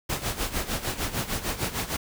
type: noise with tremolo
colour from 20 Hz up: pink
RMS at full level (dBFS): -27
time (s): 0.09-1.97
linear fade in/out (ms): 10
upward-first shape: sine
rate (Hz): 6.6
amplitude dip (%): 75
effects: none